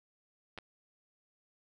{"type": "clicks", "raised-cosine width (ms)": 0.3, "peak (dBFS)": -28, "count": 2, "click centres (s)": [0.577, 0.586], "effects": []}